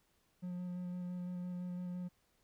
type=tone with vibrato; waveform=triangle; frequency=179 Hz; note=F3; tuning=43 cents sharp; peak=-37 dBFS; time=0.42-2.09 s; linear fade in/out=20 ms; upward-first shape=square; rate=5.9 Hz; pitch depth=10 cents each way; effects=pink hiss -75 dBFS RMS until 2.43 s